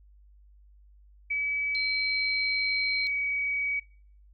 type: tone with pitch glide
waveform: sine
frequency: 2287 to 2267 Hz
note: D7 to C#7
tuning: -47 to +38 cents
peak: -26 dBFS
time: 1.3-3.8 s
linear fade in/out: 10 ms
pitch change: -15 cents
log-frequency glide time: 2-3.08 s
type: tone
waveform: sine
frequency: 4146 Hz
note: C8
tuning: 17 cents flat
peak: -31 dBFS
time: 1.75-3.07 s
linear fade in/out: 0 ms
effects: noise-tail reverb RT60 0.5 s tail -23 dB re dry + added 50 Hz sine -53 dBFS peak until 4.33 s